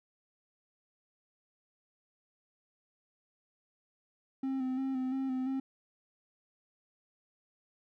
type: tone with vibrato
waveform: triangle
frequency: 262.3 Hz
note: C4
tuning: 4 cents sharp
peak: -29 dBFS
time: 4.43-5.6 s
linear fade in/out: 5 ms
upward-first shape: square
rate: 2.9 Hz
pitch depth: 29 cents each way
effects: none